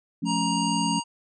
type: chord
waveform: sine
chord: F augmented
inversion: none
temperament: equal with one note detuned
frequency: 174.61 / 216.7 / 277.2 Hz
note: F3 / A3 / C#4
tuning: 0 / -26 / 0 cents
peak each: -29 dBFS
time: 0.22-1 s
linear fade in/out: 10 ms
type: harmonic tone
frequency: 941 Hz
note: A#5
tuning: 16 cents sharp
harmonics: 1 / 3 / 5 / 7 / 9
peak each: -27 / -32 / -34 / -35 / -37 dBFS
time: 0.25-1.04 s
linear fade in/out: 50 ms
effects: none